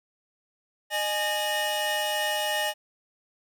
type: tone cluster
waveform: 45% pulse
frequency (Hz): 611 / 837 / 1836 / 2907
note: D#5 / G#5 / A#6 / F#7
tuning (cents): -32 / +13 / -27 / -31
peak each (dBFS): -31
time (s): 0.9-2.74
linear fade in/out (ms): 50
effects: none